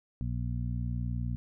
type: harmonic tone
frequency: 59.8 Hz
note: A#1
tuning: 45 cents sharp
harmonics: 1 / 2 / 3 / 4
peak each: -34 / -33 / -40 / -41 dBFS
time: 0.21-1.36 s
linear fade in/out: 0 ms
effects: none